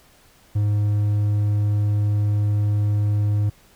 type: tone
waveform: triangle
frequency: 103.83 Hz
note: G#2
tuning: in tune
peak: -15 dBFS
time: 0.55-3.5 s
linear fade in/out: 10 ms
effects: pink hiss -54 dBFS RMS until 3.75 s